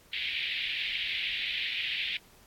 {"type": "band-pass noise", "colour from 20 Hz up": "pink", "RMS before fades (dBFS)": -33, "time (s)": [0.13, 2.17], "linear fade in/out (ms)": 2, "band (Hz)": [2100, 3700], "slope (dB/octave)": 48, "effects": ["pink hiss -59 dBFS RMS until 2.46 s", "AAC 64 kbps"]}